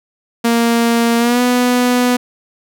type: tone with pitch glide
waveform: sawtooth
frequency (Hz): 233.1 to 247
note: A#3 to B3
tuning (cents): 0 to 0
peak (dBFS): -7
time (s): 0.44-2.17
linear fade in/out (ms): 10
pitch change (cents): +100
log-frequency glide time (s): 1.18-1.41
effects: none